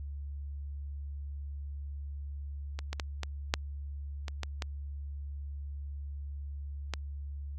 clicks, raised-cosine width 0.2 ms, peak -22 / -19 / -16 / -18 / -8 / -21 / -18 / -17 / -16 dBFS, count 9, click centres 2.79 / 2.93 / 2.998 / 3.233 / 3.539 / 4.282 / 4.433 / 4.622 / 6.937 s, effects added 71 Hz sine -37 dBFS peak until 7.58 s

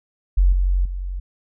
sine tone with level steps, 45.73 Hz, F#1, 20 cents flat, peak -11 / -15 / -24 dBFS, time 0.37-1.2 s, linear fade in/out 10 ms, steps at 0.52 / 0.85 s, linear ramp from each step 5 ms, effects none

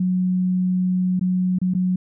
sine tone with dropouts, 183.2 Hz, F#3, 17 cents flat, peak -17 dBFS, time 0-1.96 s, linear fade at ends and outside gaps 5 ms, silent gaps 1.195-1.21 / 1.587-1.615 / 1.738-1.748 s, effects none

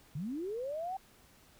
sine linear sweep, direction up, 130 to 784 Hz, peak -35 dBFS, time 0.15-0.97 s, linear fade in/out 5 ms, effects pink hiss -62 dBFS RMS until 1.59 s

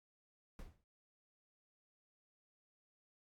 brown noise with exponential decay, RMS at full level -45 dBFS, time 0.59-0.84 s, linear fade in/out 1 ms, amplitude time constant 54 ms, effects noise-tail reverb RT60 0.1 s tail -21 dB re dry + AAC 64 kbps

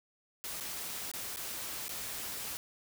white noise with dropouts, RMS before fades -40 dBFS, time 0.44-2.57 s, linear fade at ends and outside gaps 0 ms, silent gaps 0.601-0.608 / 1.115-1.137 / 1.361-1.371 / 1.882-1.892 s, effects none

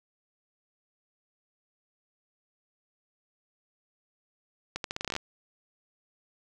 accelerating click train, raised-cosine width 0.2 ms, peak -15 dBFS, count 12, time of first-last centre 4.76-5.164 s, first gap 82 ms, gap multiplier 0.82, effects none

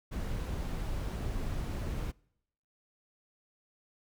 brown noise, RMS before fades -35 dBFS, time 0.11-2.12 s, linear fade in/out 20 ms, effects noise-tail reverb RT60 0.8 s tail -26 dB re dry

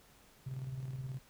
triangle tone with tremolo, 131.2 Hz, C3, 5 cents sharp, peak -33 dBFS, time 0.46-1.19 s, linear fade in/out 10 ms, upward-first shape square, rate 19 Hz, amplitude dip 55%, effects tanh soft clip ceiling -34 dBFS + pink hiss -63 dBFS RMS until 1.29 s

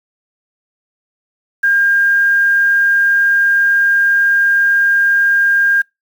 sine tone with quantisation, 1607 Hz, G6, 43 cents sharp, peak -9 dBFS, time 1.63-5.82 s, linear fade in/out 10 ms, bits 6, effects noise-tail reverb RT60 0.2 s tail -26 dB re dry

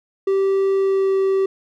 triangle tone with pitch glide, 389 to 386.1 Hz, G4 to G4, -13 to -26 cents, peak -13 dBFS, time 0.27-1.46 s, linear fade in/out 5 ms, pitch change -13 cents, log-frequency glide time 0.74-1.15 s, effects none

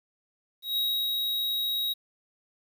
square tone with ADSR envelope, 3811 Hz, A#7, 38 cents sharp, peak -25 dBFS, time 0.62-1.94 s, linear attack 150 ms, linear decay 310 ms, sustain -2 dB, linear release 18 ms, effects 10-bit

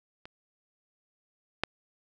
clicks, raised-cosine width 0.3 ms, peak -28 / -10 dBFS, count 2, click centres 0.255 / 1.636 s, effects none

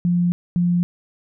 sine tone pair in turn, 175.2 / 175.2 Hz, F3 / F3, +6 / +6 cents, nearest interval unison, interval 0 cents, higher neither, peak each -15 dBFS, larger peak neither, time 0.05-0.32 / 0.56-0.83 s, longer neither, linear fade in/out 0 ms, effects none

